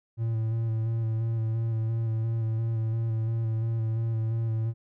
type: tone with vibrato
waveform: triangle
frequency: 112.8 Hz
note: A2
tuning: 44 cents sharp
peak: -23 dBFS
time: 0.17-4.74 s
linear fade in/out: 50 ms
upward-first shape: square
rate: 2.9 Hz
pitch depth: 21 cents each way
effects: none